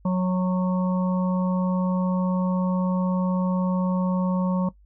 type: harmonic tone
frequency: 183.6 Hz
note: F#3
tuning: 13 cents flat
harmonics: 1 / 3 / 5 / 6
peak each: -20 / -30 / -34 / -36 dBFS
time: 0.05-4.69 s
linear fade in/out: 5 ms
effects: noise-tail reverb RT60 0.1 s tail -18 dB re dry + added 50 Hz sine -51 dBFS peak until 4.85 s